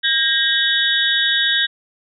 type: tone cluster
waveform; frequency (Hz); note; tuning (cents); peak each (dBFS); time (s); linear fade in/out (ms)
sine; 1610 / 1877 / 3035 / 3418 / 3748; G6 / A#6 / F#7 / G#7 / A#7; +46 / +11 / +43 / +49 / +9; -20 / -23 / -26 / -20 / -19; 0.03-1.67; 20
effects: none